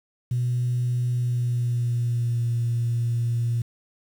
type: tone with pitch glide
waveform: sine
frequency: 122.8 to 118 Hz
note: B2 to A#2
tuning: -9 to +22 cents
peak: -20 dBFS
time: 0.31-3.62 s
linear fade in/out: 5 ms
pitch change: -69 cents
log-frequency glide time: 1.06-2.49 s
effects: tanh soft clip ceiling -17 dBFS + 8-bit